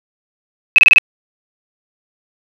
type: tone bursts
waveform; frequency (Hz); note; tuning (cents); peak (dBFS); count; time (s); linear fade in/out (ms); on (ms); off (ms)
sine; 2570; E7; -45; -3; 5; 0.76-0.983; 0; 23; 27
effects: none